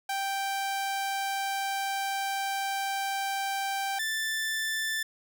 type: tone pair in turn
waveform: sawtooth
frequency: 784 / 1764.6 Hz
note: G5 / A6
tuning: 0 / +5 cents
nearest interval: octave + major second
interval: 1405 cents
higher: second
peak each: -25 dBFS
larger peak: neither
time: 0.09-3.99 / 3.99-5.03 s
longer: first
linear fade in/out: 5 ms
effects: none